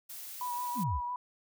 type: noise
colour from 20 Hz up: blue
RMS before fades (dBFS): -44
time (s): 0.09-0.84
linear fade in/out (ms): 10
type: tone with vibrato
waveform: sine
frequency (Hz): 978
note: B5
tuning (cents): -17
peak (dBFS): -33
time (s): 0.41-1.16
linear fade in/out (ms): 2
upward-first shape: sine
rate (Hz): 5.9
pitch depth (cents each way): 24
type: exponential sweep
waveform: sine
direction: down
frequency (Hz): 288.2 to 51.91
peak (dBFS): -30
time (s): 0.75-1.01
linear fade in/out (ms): 50
effects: none